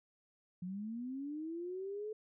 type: linear sweep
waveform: sine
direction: up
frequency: 174.61 to 435.5 Hz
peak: -39 dBFS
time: 0.62-2.13 s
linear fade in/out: 5 ms
effects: none